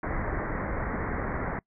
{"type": "low-pass noise", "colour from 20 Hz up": "pink", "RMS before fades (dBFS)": -31, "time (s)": [0.03, 1.59], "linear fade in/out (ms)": 2, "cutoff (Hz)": 2100, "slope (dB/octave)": 96, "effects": ["noise-tail reverb RT60 0.1 s tail -25 dB re dry"]}